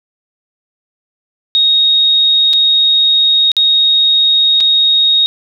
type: tone with dropouts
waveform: sine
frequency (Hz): 3745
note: A#7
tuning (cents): +7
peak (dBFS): -7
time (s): 1.55-5.26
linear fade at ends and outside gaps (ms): 0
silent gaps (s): 2.531-2.535 / 3.517-3.567 / 4.603-4.607
effects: none